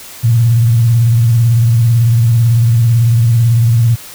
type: tone with vibrato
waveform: sine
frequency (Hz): 116.4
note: A#2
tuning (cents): -2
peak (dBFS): -6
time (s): 0.23-3.96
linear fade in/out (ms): 20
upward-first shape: sine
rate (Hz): 18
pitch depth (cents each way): 79
effects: white hiss -32 dBFS RMS until 4.14 s